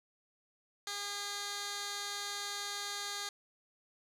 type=tone with band-pass filter; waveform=15% pulse; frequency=406.4 Hz; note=G#4; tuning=38 cents flat; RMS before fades=-40 dBFS; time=0.87-3.29 s; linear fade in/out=2 ms; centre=5000 Hz; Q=1; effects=none